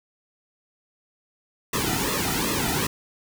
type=noise with flanger; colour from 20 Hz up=pink; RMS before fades=-25 dBFS; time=1.73-2.87 s; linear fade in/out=5 ms; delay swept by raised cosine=1.3 to 1.86 ms; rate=2.6 Hz; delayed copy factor=-0.9; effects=none